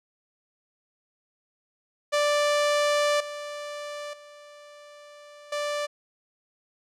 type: tone with level steps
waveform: sawtooth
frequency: 587.3 Hz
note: D5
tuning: in tune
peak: -17 / -30 / -42 / -23 dBFS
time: 2.12-5.87 s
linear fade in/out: 20 ms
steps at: 3.2 / 4.13 / 5.52 s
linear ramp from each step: 5 ms
effects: low-pass 8000 Hz 12 dB/octave